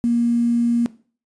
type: tone with quantisation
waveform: sine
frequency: 236.3 Hz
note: A#3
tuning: 24 cents sharp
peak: -15 dBFS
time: 0.04-0.86 s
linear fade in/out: 0 ms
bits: 7
effects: noise-tail reverb RT60 0.4 s tail -17 dB re dry + resampled to 22050 Hz